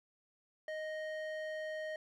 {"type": "tone with band-pass filter", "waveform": "square", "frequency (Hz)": 622.3, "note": "D#5", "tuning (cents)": 0, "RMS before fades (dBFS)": -41, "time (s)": [0.68, 1.96], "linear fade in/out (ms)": 2, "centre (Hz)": 1200, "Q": 8.2, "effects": []}